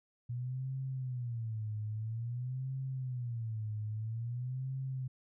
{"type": "tone with vibrato", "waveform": "sine", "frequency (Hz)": 119.1, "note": "A#2", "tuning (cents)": 38, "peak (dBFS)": -35, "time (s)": [0.29, 5.08], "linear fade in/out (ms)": 10, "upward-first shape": "sine", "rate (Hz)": 0.5, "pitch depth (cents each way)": 190, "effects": []}